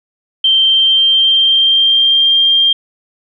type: tone with pitch glide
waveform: sine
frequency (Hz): 3136 to 3193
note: G7 to G7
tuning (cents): 0 to +31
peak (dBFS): -7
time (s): 0.44-2.73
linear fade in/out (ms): 5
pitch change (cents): +31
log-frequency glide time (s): 0.62-2.38
effects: none